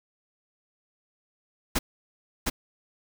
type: noise with echo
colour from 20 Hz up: pink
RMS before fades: -24 dBFS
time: 1.75-1.79 s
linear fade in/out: 10 ms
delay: 710 ms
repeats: 1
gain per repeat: -2 dB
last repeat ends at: 2.5 s
effects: none